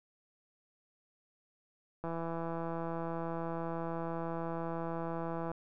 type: click train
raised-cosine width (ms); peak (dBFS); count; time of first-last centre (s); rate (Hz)
1; -25; 578; 2.04-5.516; 166
effects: none